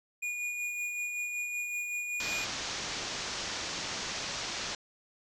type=tone with tremolo; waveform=square; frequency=2443 Hz; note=D#7; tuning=32 cents flat; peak=-32 dBFS; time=0.22-2.45 s; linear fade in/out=10 ms; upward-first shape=sine; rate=5.3 Hz; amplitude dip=35%
type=low-pass noise; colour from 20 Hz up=white; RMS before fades=-37 dBFS; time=2.2-4.75 s; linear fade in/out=2 ms; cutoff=6700 Hz; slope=48 dB/octave
effects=low-pass 11000 Hz 12 dB/octave